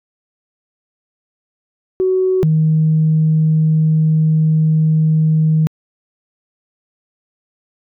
sine tone pair in turn, 373.8 / 157.16 Hz, F#4 / D#3, +18 / +18 cents, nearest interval octave + minor third, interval 1500 cents, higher first, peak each -11 / -9 dBFS, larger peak second, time 2-2.43 / 2.43-5.67 s, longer second, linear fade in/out 0 ms, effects tanh soft clip ceiling -5 dBFS

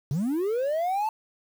triangle linear sweep, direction up, 125.6 to 891 Hz, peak -21 dBFS, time 0.11-1.09 s, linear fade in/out 2 ms, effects tanh soft clip ceiling -18 dBFS + 8-bit

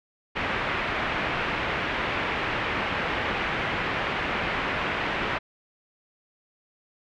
white low-pass noise, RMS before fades -28 dBFS, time 0.35-5.39 s, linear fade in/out 20 ms, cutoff 2500 Hz, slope 24 dB/octave, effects none

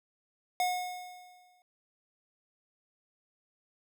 square tone with exponential decay, 725 Hz, F#5, 35 cents flat, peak -26 dBFS, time 0.6-1.62 s, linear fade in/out 1 ms, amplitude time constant 220 ms, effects none

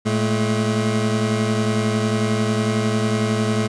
25% pulse tone pair together, 112.57 / 214.1 Hz, A2 / A3, +40 / -47 cents, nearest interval major seventh, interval 1113 cents, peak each -17 dBFS, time 0.05-3.68 s, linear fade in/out 20 ms, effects resampled to 22050 Hz

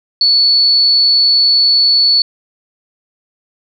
sine tone, 4435 Hz, C#8, in tune, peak -7 dBFS, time 0.21-2.22 s, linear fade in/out 2 ms, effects none

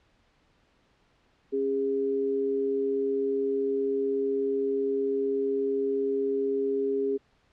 sine tone pair together, 272.5 / 408.3 Hz, C#4 / G#4, -29 / -29 cents, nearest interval perfect fifth, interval 700 cents, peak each -32 / -25 dBFS, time 1.52-7.18 s, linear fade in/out 20 ms, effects pink hiss -66 dBFS RMS until 7.52 s + low-pass 4000 Hz 12 dB/octave

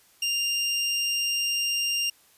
25% pulse tone, 2794 Hz, F7, in tune, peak -20 dBFS, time 0.22-2.1 s, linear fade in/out 5 ms, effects white hiss -59 dBFS RMS until 2.37 s + resampled to 32000 Hz

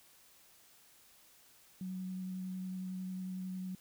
sine tone with vibrato, 185.8 Hz, F#3, 7 cents sharp, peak -38 dBFS, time 1.81-3.75 s, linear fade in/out 2 ms, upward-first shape sine, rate 11 Hz, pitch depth 11 cents each way, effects white hiss -63 dBFS RMS until 3.8 s

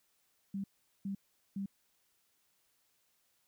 sine tone bursts, 196.8 Hz, G3, 7 cents sharp, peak -35 dBFS, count 3, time 0.54-1.66 s, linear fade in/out 5 ms, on 100 ms, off 410 ms, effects white hiss -75 dBFS RMS until 3.47 s

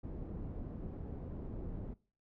pink low-pass noise, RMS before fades -43 dBFS, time 0.03-1.94 s, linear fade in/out 10 ms, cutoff 370 Hz, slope 12 dB/octave, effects noise-tail reverb RT60 0.4 s tail -22 dB re dry

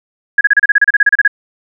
sine tone bursts, 1661.2 Hz, G#6, in tune, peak -4 dBFS, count 15, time 0.38-1.278 s, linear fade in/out 5 ms, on 30 ms, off 32 ms, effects none

